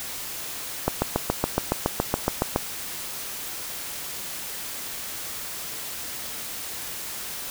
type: click train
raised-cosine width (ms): 1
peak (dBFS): -6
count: 13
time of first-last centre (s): 0.88-2.561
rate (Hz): 7.14
effects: white hiss -34 dBFS RMS until 7.5 s